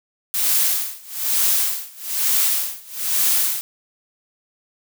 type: noise with tremolo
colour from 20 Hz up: blue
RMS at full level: -17 dBFS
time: 0.34-3.61 s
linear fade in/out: 0 ms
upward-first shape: sine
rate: 1.1 Hz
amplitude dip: 95%
effects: none